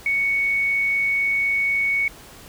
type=tone; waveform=sine; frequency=2224 Hz; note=C#7; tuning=5 cents sharp; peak=-18 dBFS; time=0.06-2.08 s; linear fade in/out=2 ms; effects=pink hiss -44 dBFS RMS until 2.48 s